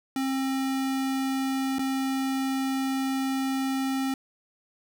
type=tone with dropouts; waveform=square; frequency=266.9 Hz; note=C4; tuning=35 cents sharp; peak=-26 dBFS; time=0.16-4.14 s; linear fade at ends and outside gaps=2 ms; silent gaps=1.785-1.792 s; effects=none